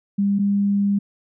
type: tone pair in turn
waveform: sine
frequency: 200.2 / 201 Hz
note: G3 / G3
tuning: +37 / +44 cents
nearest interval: unison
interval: 7 cents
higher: second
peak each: -16 dBFS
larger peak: neither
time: 0.18-0.39 / 0.39-0.99 s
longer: second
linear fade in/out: 10 ms
effects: none